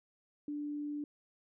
sine tone, 293.7 Hz, D4, in tune, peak -36 dBFS, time 0.48-1.04 s, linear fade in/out 2 ms, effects none

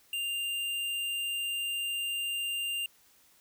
triangle tone with hard clipping, 2794 Hz, F7, in tune, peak -32 dBFS, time 0.13-2.86 s, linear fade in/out 2 ms, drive 18 dB, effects white hiss -63 dBFS RMS until 3.4 s

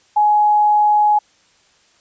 sine tone, 839 Hz, G#5, 17 cents sharp, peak -10 dBFS, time 0.16-1.19 s, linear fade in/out 10 ms, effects white hiss -55 dBFS RMS until 2 s + resampled to 16000 Hz

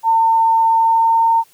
sine tone with pitch glide, 904 to 912.4 Hz, A5 to A#5, +47 to -37 cents, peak -10 dBFS, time 0.03-1.44 s, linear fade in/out 50 ms, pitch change +16 cents, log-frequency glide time 0.68-1.3 s, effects white hiss -52 dBFS RMS until 1.53 s

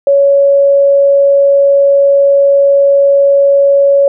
sine tone, 559 Hz, C#5, 14 cents sharp, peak -4 dBFS, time 0.07-4.08 s, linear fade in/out 2 ms, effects none

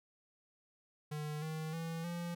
square tone with pitch steps, 150.7 / 157.55 / 164.72 / 172.21 Hz, D3 / D#3 / E3 / F3, +45 / +22 / -1 / -24 cents, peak -39 dBFS, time 1.11-2.35 s, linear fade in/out 10 ms, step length 310 ms, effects none

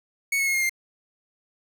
45% pulse tone with pitch steps, 2217 / 2189 / 2161 / 2134 / 2107 Hz, C#7 / C#7 / C#7 / C7 / C7, 0 / -22 / -45 / +34 / +12 cents, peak -21 dBFS, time 0.32-0.695 s, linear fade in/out 5 ms, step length 75 ms, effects none

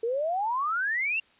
sine exponential sweep, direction up, 444.5 to 2794 Hz, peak -25 dBFS, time 0.03-1.2 s, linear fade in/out 5 ms, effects white hiss -61 dBFS RMS until 1.39 s + resampled to 8000 Hz

